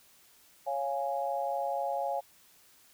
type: chord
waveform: sine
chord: Db major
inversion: none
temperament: equal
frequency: 554.4 / 698.5 / 830.6 Hz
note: Db5 / F5 / Ab5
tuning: 0 / 0 / 0 cents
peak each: -34 dBFS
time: 0.66-2.21 s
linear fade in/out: 20 ms
effects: white hiss -61 dBFS RMS until 2.93 s